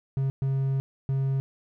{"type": "tone bursts at uneven times", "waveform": "triangle", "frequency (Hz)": 135, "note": "C#3", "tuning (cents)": -45, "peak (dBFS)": -21, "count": 3, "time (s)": [[0.17, 0.3], [0.42, 0.8], [1.09, 1.4]], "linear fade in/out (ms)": 0, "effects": []}